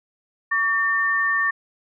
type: tone pair together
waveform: sine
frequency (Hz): 1137 / 1804.9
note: C#6 / A6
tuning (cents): +44 / +44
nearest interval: minor sixth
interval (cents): 800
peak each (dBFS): -24 / -19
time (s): 0.51-1.51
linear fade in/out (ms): 10
effects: none